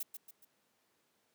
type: noise with echo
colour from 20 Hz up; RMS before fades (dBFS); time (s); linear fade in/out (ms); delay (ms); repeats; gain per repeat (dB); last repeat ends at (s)
violet; -38; 0-0.03; 5; 140; 3; -7; 0.45
effects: pink hiss -75 dBFS RMS until 1.34 s + high-pass 200 Hz 12 dB/octave